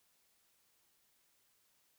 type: silence
effects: white hiss -74 dBFS RMS until 1.98 s